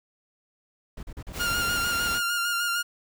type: noise bursts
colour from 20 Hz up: brown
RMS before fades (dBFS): -37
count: 9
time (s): 0.97-1.822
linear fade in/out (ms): 5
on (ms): 60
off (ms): 39
type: noise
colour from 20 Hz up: pink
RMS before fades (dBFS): -35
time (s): 1.32-2.21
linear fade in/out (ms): 50
type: tone with vibrato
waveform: sawtooth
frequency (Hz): 1405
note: F6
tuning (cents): +10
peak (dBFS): -21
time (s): 1.39-2.83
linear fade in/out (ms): 20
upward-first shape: square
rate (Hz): 6.6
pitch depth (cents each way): 23
effects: none